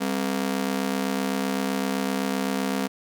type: ring-modulated tone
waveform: sawtooth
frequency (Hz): 231.5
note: A#3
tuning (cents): -12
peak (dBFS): -17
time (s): 0-2.88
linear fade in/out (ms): 20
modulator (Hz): 33.9
effects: none